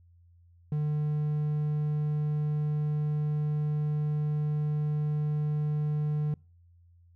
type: tone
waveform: triangle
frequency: 150 Hz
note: D3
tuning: 37 cents sharp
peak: -24 dBFS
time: 0.72-6.34 s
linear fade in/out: 2 ms
effects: noise-tail reverb RT60 0.4 s tail -26 dB re dry + added 86 Hz sine -56 dBFS peak until 7.15 s